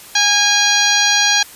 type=harmonic tone with a mistuned harmonic; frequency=820 Hz; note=G#5; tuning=22 cents flat; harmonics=1 / 2 / 3 / 4 / 5 / 6 / 7 / 8; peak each=-21 / -17 / -21 / -19 / -18 / -21 / -19 / -22 dBFS; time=0.15-1.43 s; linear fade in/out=5 ms; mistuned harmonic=6; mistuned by=-79 cents; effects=white hiss -38 dBFS RMS until 1.55 s + resampled to 32000 Hz